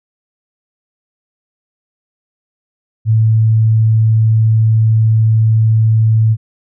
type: tone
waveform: sine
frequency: 110.8 Hz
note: A2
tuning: 13 cents sharp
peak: -7 dBFS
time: 3.05-6.37 s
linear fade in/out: 50 ms
effects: none